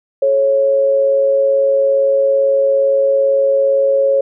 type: tone pair together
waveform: sine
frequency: 430.6 / 548.3 Hz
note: A4 / C#5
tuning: -37 / -19 cents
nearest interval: major third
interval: 418 cents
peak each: -21 / -10 dBFS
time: 0.22-4.21 s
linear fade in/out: 5 ms
effects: none